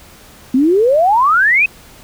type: exponential sweep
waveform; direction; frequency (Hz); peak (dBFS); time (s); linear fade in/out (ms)
sine; up; 246.9 to 2606; -8; 0.54-1.66; 5
effects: pink hiss -41 dBFS RMS until 2.03 s